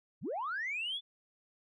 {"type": "linear sweep", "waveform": "sine", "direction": "up", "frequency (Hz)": [84.8, 3520], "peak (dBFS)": -33, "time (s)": [0.21, 1.01], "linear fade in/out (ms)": 50, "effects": ["tanh soft clip ceiling -30 dBFS"]}